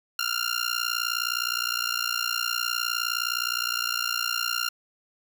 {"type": "tone with amplitude modulation", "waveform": "15% pulse", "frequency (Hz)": 1396.9, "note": "F6", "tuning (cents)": 0, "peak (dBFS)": -15, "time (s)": [0.19, 4.69], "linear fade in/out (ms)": 2, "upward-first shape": "sine", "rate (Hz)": 59.5, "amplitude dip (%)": 95, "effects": []}